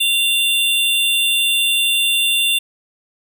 square tone pair together, 2772 / 3539 Hz, F7 / A7, -14 / +9 cents, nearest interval major third, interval 423 cents, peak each -18 / -17 dBFS, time 0-2.59 s, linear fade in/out 10 ms, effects none

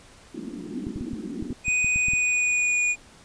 white band-pass noise, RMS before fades -34 dBFS, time 0.34-1.53 s, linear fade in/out 2 ms, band 190 to 340 Hz, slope 48 dB/octave
clicks, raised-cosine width 5 ms, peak -21 dBFS, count 11, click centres 0.869 / 0.96 / 1.01 / 1.133 / 1.425 / 1.506 / 1.682 / 1.845 / 1.96 / 2.084 / 2.135 s
square tone with pitch glide, 2489 to 2453 Hz, D#7 to D#7, 0 to -25 cents, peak -21 dBFS, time 1.64-2.96 s, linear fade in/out 50 ms, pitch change -25 cents, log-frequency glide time 1.96-2.83 s
effects pink hiss -51 dBFS RMS until 3.24 s + resampled to 22050 Hz

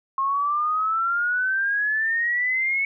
sine exponential sweep, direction up, 1072 to 2217 Hz, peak -20 dBFS, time 0.18-2.85 s, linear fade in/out 2 ms, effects none

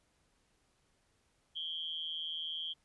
sine tone with amplitude modulation, 3200 Hz, G7, 35 cents sharp, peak -33 dBFS, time 1.55-2.74 s, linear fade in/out 20 ms, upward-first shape sine, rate 161 Hz, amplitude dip 90%, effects pink hiss -74 dBFS RMS until 2.84 s + resampled to 24000 Hz

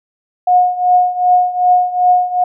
sine tone with tremolo, 723 Hz, F#5, 40 cents flat, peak -5 dBFS, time 0.47-2.44 s, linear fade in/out 5 ms, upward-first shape triangle, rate 2.6 Hz, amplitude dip 85%, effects none

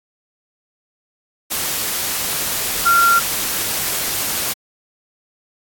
sine tone in noise, 1379 Hz, F6, 22 cents flat, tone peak -10 dBFS, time 2.85-3.2 s, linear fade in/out 20 ms, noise white, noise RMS -21 dBFS, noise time 1.5-4.54 s, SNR +8 dB, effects AAC 64 kbps

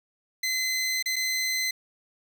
20% pulse tone with dropouts, 2045 Hz, C7, 40 cents flat, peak -20 dBFS, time 0.43-1.71 s, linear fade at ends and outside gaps 5 ms, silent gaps 1.026-1.058 / 1.159-1.163 s, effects none

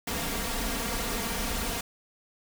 pink noise with comb filter, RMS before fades -31 dBFS, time 0.07-1.81 s, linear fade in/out 5 ms, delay 4.3 ms, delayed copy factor +0.7, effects none

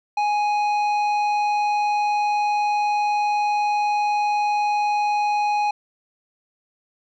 triangle tone with tanh clipping, 832 Hz, G#5, 3 cents sharp, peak -20 dBFS, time 0.17-5.71 s, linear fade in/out 5 ms, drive 14 dB, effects none

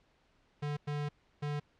square tone bursts at uneven times, 146.83 Hz, D3, in tune, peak -34 dBFS, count 3, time 0.62-0.77 / 0.87-1.09 / 1.42-1.6 s, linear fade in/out 10 ms, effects pink hiss -70 dBFS RMS until 1.79 s + low-pass 4000 Hz 12 dB/octave

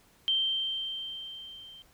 sine tone with level ramp, 3136 Hz, G7, in tune, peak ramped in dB -23 to -47 dBFS, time 0.28-1.82 s, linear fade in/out 0 ms, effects pink hiss -62 dBFS RMS until 1.93 s

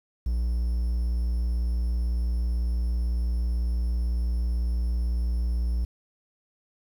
triangle tone, 59 Hz, A#1, 22 cents sharp, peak -21 dBFS, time 0.26-5.85 s, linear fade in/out 5 ms, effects 9-bit

